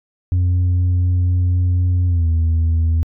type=tone with pitch glide; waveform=sine; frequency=89.6 to 81.69 Hz; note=F2 to E2; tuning=+45 to -15 cents; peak=-10 dBFS; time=0.32-3.03 s; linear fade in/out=0 ms; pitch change=-160 cents; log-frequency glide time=2.06-2.27 s; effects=tanh soft clip ceiling -12 dBFS

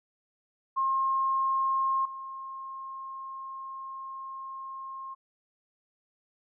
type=tone with level steps; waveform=sine; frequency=1069 Hz; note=C6; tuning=37 cents sharp; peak=-24 / -37 dBFS; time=0.76-5.15 s; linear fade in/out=20 ms; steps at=2.05 s; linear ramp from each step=5 ms; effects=none

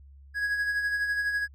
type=tone with tremolo; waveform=triangle; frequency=1661.2 Hz; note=G#6; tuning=in tune; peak=-22 dBFS; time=0.34-1.48 s; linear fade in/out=50 ms; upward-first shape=sine; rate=12 Hz; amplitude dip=45%; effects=added 69 Hz sine -48 dBFS peak until 1.54 s

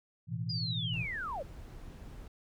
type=chord; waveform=sine; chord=A suspended second; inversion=none; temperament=just; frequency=110 / 123.75 / 165 Hz; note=A2 / B2 / E3; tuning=0 / +4 / +2 cents; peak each=-38 dBFS; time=0.27-1.07 s; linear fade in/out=50 ms
type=linear sweep; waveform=sine; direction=down; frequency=4978 to 483 Hz; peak=-35 dBFS; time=0.49-1.43 s; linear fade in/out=10 ms
type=noise; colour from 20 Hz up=brown; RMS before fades=-47 dBFS; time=0.93-2.28 s; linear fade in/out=5 ms
effects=none

